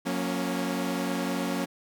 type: chord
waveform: sawtooth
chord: F# major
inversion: none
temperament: equal with one note detuned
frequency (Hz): 181.5 / 233.1 / 277.2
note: F#3 / A#3 / C#4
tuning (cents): -33 / 0 / 0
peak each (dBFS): -28 / -29 / -27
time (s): 0.05-1.66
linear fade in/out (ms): 20
effects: none